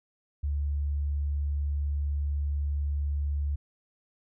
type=tone; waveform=sine; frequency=72.1 Hz; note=D2; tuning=31 cents flat; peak=-26 dBFS; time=0.43-3.56 s; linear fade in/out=10 ms; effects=none